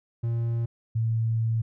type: tone pair in turn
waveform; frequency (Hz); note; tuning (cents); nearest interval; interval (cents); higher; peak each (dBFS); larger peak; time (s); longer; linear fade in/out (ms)
triangle / sine; 116.54 / 113.09; A#2 / A2; 0 / +48; minor second; 52; first; -22; neither; 0.23-0.66 / 0.95-1.62; second; 10
effects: none